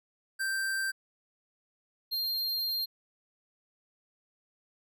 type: tone pair in turn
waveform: square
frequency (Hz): 1568 / 4197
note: G6 / C8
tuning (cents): 0 / +5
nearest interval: octave + perfect fourth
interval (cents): 1705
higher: second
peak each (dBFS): -30 / -30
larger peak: neither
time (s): 0.39-0.92 / 2.11-2.86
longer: second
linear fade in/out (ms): 20
effects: none